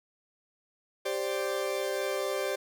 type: chord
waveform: 40% pulse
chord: G suspended fourth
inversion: none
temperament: equal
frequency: 392 / 523.3 / 587.3 Hz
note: G4 / C5 / D5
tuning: 0 / 0 / 0 cents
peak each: -33 dBFS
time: 1.05-2.56 s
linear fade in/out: 10 ms
effects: none